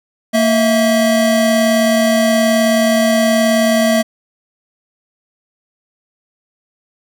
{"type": "tone pair together", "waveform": "square", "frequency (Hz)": [229.1, 648.4], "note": ["A#3", "E5"], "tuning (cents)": [-30, -29], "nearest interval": "octave + tritone", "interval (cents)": 1801, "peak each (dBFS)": -14, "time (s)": [0.33, 4.03], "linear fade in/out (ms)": 20, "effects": []}